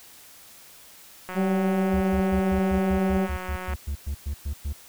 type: click train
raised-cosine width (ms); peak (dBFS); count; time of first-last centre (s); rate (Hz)
0.5; -20; 451; 1.29-3.736; 184
type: harmonic tone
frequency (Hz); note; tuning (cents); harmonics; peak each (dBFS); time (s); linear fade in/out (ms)
191.3; G3; -42; 1 / 2 / 3 / 4; -22 / -28 / -32 / -34; 1.34-3.29; 50
type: tone bursts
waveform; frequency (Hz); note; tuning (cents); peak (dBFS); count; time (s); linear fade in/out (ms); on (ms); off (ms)
triangle; 71.5; D2; -46; -24; 15; 1.93-4.73; 10; 84; 110
effects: white hiss -49 dBFS RMS until 4.88 s